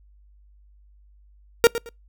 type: tone with echo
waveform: 45% pulse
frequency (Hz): 466.2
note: A#4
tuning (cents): 0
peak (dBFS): -10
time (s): 1.64-1.67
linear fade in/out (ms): 0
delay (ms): 110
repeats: 2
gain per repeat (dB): -13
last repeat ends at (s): 1.89
effects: noise-tail reverb RT60 0.2 s tail -25 dB re dry + added 50 Hz sine -51 dBFS peak until 2.08 s